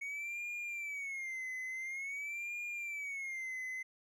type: tone with vibrato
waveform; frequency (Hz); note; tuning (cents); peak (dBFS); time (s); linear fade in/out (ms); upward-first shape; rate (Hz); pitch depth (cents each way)
triangle; 2217; C#7; 0; -37; 0.01-3.83; 10; sine; 0.48; 150
effects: none